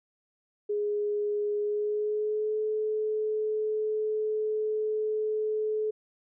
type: tone with pitch glide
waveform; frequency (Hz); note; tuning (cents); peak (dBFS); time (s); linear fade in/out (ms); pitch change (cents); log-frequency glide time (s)
sine; 415.3 to 430.2; G#4 to A4; 0 to -39; -26; 0.69-5.91; 10; +61; 1.59-2.59
effects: none